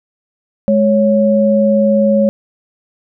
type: tone pair together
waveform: sine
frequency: 209.9 / 554.4 Hz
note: G#3 / C#5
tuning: +19 / 0 cents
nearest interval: octave + perfect fourth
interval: 1681 cents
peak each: -11 dBFS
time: 0.68-2.29 s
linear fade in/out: 0 ms
effects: none